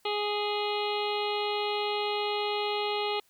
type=harmonic tone; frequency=415.3 Hz; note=G#4; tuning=in tune; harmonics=1 / 2 / 3 / 5 / 6 / 7 / 8 / 9 / 10; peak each=-31 / -33 / -38 / -41 / -40 / -38 / -40 / -42 / -41 dBFS; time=0.05-3.2 s; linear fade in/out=5 ms; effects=white hiss -66 dBFS RMS until 3.29 s